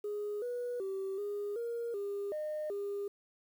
sine tone with pitch steps, 415.2 / 487.4 / 386.5 / 409.8 / 469.3 / 402.9 / 610 / 403.7 Hz, G#4 / B4 / G4 / G#4 / A#4 / G4 / D#5 / G#4, 0 / -23 / -24 / -23 / +12 / +48 / -34 / -49 cents, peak -33 dBFS, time 0.04-3.08 s, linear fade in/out 5 ms, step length 380 ms, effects tanh soft clip ceiling -32 dBFS + 10-bit

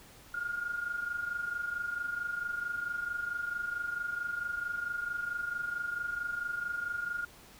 sine tone pair together, 1400 / 1424.5 Hz, F6 / F6, +4 / +34 cents, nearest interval unison, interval 30 cents, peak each -39 / -34 dBFS, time 0.34-7.25 s, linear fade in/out 5 ms, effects pink hiss -55 dBFS RMS until 7.59 s

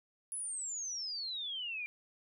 sine exponential sweep, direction down, 10548 to 2349 Hz, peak -37 dBFS, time 0.32-1.86 s, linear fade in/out 0 ms, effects none

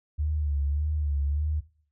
sine tone with vibrato, 73.42 Hz, D2, in tune, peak -24 dBFS, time 0.18-1.61 s, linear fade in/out 20 ms, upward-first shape sine, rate 1.7 Hz, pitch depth 70 cents each way, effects noise-tail reverb RT60 0.5 s tail -18 dB re dry

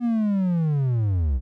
triangle linear sweep, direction down, 243.7 to 58 Hz, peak -17 dBFS, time 0-1.41 s, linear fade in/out 50 ms, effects none

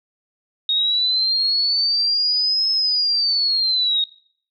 sine linear two-way sweep, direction up then down, 3729 to 5200 to 3729 Hz, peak -16 dBFS, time 0.69-4.04 s, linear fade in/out 2 ms, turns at 2.71 s, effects noise-tail reverb RT60 0.6 s tail -23 dB re dry

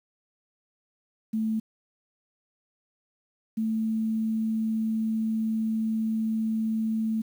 sine tone pair in turn, 220 / 221.2 Hz, A3 / A3, 0 / +9 cents, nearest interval unison, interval 9 cents, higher second, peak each -24 dBFS, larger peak neither, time 1.33-1.6 / 3.57-7.22 s, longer second, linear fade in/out 10 ms, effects 9-bit

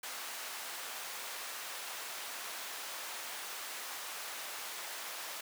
pink high-pass noise, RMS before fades -43 dBFS, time 0.03-5.41 s, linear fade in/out 5 ms, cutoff 850 Hz, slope 12 dB/octave, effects none

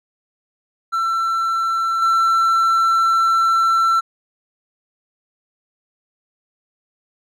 triangle tone with level steps, 1343 Hz, E6, 32 cents sharp, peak -15 / -11 dBFS, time 0.92-4.01 s, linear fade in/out 20 ms, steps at 2.02 s, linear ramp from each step 2 ms, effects none

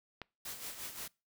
click, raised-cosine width 0.3 ms, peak -26 dBFS, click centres 0.217 s
white noise with tremolo, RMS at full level -42 dBFS, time 0.45-1.08 s, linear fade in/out 5 ms, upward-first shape sine, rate 5.7 Hz, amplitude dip 60%
effects noise-tail reverb RT60 0.3 s tail -25 dB re dry

